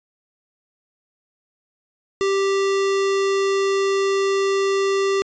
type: tone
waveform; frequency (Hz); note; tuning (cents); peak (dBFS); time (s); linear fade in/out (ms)
square; 392; G4; 0; -18; 2.21-5.22; 0
effects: resampled to 16000 Hz